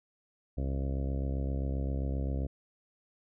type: harmonic tone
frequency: 67.6 Hz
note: C#2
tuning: 43 cents flat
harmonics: 1 / 2 / 3 / 4 / 5 / 6 / 7 / 8 / 9 / 10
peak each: -31 / -37 / -43 / -41 / -48 / -49 / -48 / -47 / -51 / -53 dBFS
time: 0.57-2.47 s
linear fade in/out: 10 ms
effects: none